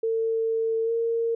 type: tone with pitch glide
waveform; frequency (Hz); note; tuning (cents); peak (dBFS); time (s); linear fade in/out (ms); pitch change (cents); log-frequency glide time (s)
sine; 450.5 to 460.2; A4 to A#4; +41 to -22; -22; 0.03-1.35; 5; +37; 0.84-0.91
effects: none